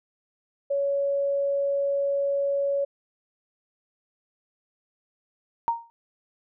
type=tone; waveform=sine; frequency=560 Hz; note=C#5; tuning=18 cents sharp; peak=-22 dBFS; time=0.7-2.85 s; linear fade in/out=10 ms
type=tone with exponential decay; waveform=sine; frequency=929 Hz; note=A#5; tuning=6 cents flat; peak=-17 dBFS; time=5.68-5.9 s; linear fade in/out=0 ms; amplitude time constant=46 ms
effects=none

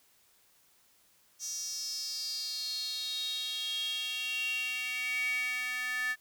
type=tone with high-pass filter sweep; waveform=square; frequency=250.6 Hz; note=B3; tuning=25 cents sharp; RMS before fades=-35 dBFS; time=1.39-6.16 s; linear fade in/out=50 ms; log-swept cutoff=6000 to 1800 Hz; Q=9.1; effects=white hiss -66 dBFS RMS until 6.2 s

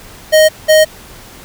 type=tone pair in turn; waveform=square; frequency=623 / 623 Hz; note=D#5 / D#5; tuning=+2 / +2 cents; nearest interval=unison; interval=0 cents; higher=neither; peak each=-5 dBFS; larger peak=neither; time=0.32-0.49 / 0.68-0.85 s; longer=neither; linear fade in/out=20 ms; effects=pink hiss -36 dBFS RMS until 1.44 s

